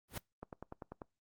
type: noise with exponential growth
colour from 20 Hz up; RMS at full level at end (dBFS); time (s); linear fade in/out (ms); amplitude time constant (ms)
pink; -35; 0.08-0.18; 5; 21
type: click train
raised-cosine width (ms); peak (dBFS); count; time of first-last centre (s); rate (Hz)
1; -30; 7; 0.43-1.018; 10.2
effects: noise-tail reverb RT60 0.2 s tail -25 dB re dry + Opus 32 kbps